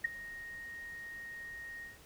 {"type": "tone with ADSR envelope", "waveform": "sine", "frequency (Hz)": 1864.7, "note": "A#6", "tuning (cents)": 0, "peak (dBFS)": -25, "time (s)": [0.04, 1.98], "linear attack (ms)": 9, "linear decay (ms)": 13, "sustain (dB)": -18, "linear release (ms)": 150, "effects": ["pink hiss -58 dBFS RMS until 2.05 s"]}